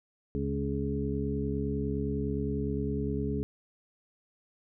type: harmonic tone with a mistuned harmonic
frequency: 69.8 Hz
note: C#2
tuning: 13 cents sharp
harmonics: 1 / 2 / 3 / 4 / 6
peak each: -35 / -35 / -35 / -35 / -35 dBFS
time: 0.35-3.43 s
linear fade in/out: 0 ms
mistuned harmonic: 1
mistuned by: +61 cents
effects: none